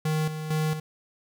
square tone with tremolo, 155.56 Hz, D#3, in tune, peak -24 dBFS, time 0.05-0.8 s, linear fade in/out 5 ms, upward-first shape square, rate 2.2 Hz, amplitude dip 60%, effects none

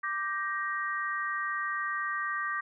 sine chord, G minor, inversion second, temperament just, 1176 / 1568 / 1881.6 Hz, D6 / G6 / Bb6, +2 / 0 / +16 cents, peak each -33 / -36 / -34 dBFS, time 0.03-2.61 s, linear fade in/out 10 ms, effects none

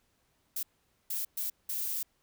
violet noise bursts at uneven times, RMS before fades -34 dBFS, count 4, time 0.56-0.63 / 1.1-1.25 / 1.37-1.5 / 1.69-2.03 s, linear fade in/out 5 ms, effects pink hiss -73 dBFS RMS until 2.22 s

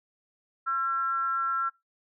sine tone with frequency modulation, 1352 Hz, E6, 43 cents sharp, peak -25 dBFS, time 0.66-1.7 s, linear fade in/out 20 ms, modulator 280 Hz, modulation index 0.39, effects noise-tail reverb RT60 0.2 s tail -23 dB re dry

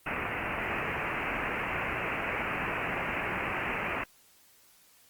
white low-pass noise, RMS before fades -33 dBFS, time 0.06-4.04 s, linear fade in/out 5 ms, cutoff 2700 Hz, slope 96 dB/octave, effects white hiss -61 dBFS RMS until 5.09 s + Opus 32 kbps

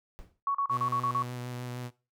brown noise with exponential decay, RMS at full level -43 dBFS, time 0.19-0.4 s, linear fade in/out 0 ms, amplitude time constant 45 ms
sine tone bursts, 1115 Hz, C#6, 10 cents sharp, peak -25 dBFS, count 7, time 0.47-1.224 s, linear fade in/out 2 ms, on 76 ms, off 37 ms
sawtooth tone with vibrato, 123.47 Hz, B2, in tune, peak -32 dBFS, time 0.69-1.91 s, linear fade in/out 50 ms, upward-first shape sine, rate 6.6 Hz, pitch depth 16 cents each way
effects noise-tail reverb RT60 0.3 s tail -19 dB re dry

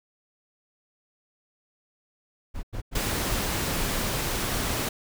brown noise bursts, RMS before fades -31 dBFS, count 7, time 2.54-3.748 s, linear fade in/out 20 ms, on 92 ms, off 94 ms
pink noise, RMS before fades -28 dBFS, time 2.95-4.89 s, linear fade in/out 5 ms
effects none

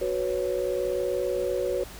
sine chord, F# suspended fourth, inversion none, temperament equal, 370 / 493.9 / 554.4 Hz, F#4 / B4 / C#5, 0 / 0 / 0 cents, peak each -29 dBFS, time 0.01-1.84 s, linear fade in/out 5 ms, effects added 50 Hz sine -46 dBFS peak until 1.99 s + pink hiss -44 dBFS RMS until 1.99 s

